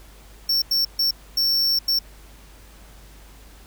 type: tone bursts at uneven times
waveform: square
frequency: 5450 Hz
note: F8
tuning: 43 cents flat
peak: -18 dBFS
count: 5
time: 0.49-0.62 / 0.71-0.85 / 0.99-1.11 / 1.37-1.79 / 1.88-1.99 s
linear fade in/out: 5 ms
effects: added 50 Hz sine -45 dBFS peak until 3.66 s + pink hiss -50 dBFS RMS until 3.66 s